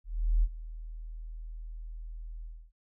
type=tone with ADSR envelope; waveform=sine; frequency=40.07 Hz; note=E1; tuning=48 cents flat; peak=-20 dBFS; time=0.04-2.72 s; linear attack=390 ms; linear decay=47 ms; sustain=-18 dB; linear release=280 ms; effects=none